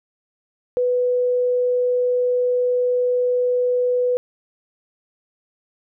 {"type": "tone", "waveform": "sine", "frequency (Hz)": 495.2, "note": "B4", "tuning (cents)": 5, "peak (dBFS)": -16, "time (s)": [0.77, 4.17], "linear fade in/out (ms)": 0, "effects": []}